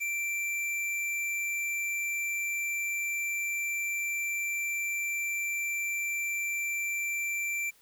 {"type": "tone with hard clipping", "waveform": "triangle", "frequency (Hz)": 2349, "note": "D7", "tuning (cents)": 0, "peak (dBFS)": -31, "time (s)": [0, 7.71], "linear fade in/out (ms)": 20, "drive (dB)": 17, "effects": ["white hiss -62 dBFS RMS until 7.81 s"]}